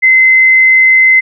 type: tone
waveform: sine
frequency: 2057 Hz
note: C7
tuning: 30 cents flat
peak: -3 dBFS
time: 0.02-1.21 s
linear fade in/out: 20 ms
effects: none